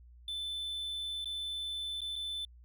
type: tone with dropouts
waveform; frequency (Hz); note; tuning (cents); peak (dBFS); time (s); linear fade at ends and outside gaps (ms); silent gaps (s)
triangle; 3521; A7; 0; -34; 0.28-2.45; 2; 1.245-1.256 / 2.007-2.016 / 2.157-2.161
effects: added 60 Hz sine -53 dBFS peak until 2.64 s